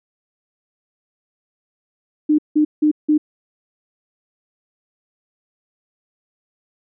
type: tone bursts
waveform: sine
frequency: 302.8 Hz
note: D#4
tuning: 47 cents flat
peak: -11 dBFS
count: 4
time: 2.29-3.18 s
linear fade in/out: 10 ms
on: 95 ms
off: 170 ms
effects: none